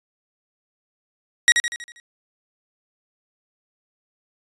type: tone with echo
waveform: sawtooth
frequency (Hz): 1900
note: A#6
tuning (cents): +33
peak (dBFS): -6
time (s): 1.48-1.52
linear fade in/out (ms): 0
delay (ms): 80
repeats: 6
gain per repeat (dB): -6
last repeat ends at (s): 2
effects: resampled to 22050 Hz